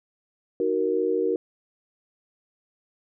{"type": "chord", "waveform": "sine", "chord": "D# minor", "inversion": "none", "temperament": "just", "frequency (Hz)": [311.1, 373.4, 466.7], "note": ["D#4", "F#4", "A#4"], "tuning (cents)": [0, 16, 2], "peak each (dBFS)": [-29, -25, -24], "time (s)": [0.6, 1.36], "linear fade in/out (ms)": 2, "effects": []}